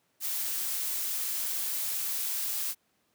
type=noise; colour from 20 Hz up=blue; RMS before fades=-32 dBFS; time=0.2-2.75 s; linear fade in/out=50 ms; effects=pink hiss -72 dBFS RMS until 3.14 s + high-pass 150 Hz 12 dB/octave